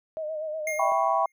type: tone with vibrato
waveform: sine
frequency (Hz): 622.3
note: D#5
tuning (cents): 0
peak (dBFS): -29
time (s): 0.17-0.92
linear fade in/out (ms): 0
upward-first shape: sine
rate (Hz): 8.2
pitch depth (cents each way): 51
type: tone with exponential decay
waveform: square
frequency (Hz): 2128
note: C7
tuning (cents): +29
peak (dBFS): -27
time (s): 0.67-1.32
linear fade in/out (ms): 2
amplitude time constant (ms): 140
type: chord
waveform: sine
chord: C# half-diminished seventh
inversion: first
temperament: equal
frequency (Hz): 659.3 / 784 / 987.8 / 1108.7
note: E5 / G5 / B5 / C#6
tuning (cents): 0 / 0 / 0 / 0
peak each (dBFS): -26 / -26 / -27 / -27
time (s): 0.79-1.26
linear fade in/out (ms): 5
effects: none